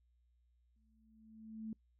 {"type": "tone with exponential growth", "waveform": "sine", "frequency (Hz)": 220, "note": "A3", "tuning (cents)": 0, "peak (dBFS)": -39, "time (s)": [0.76, 1.73], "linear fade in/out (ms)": 2, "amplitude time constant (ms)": 210, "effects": ["noise-tail reverb RT60 0.1 s tail -24 dB re dry", "added 60 Hz sine -70 dBFS peak until 1.99 s"]}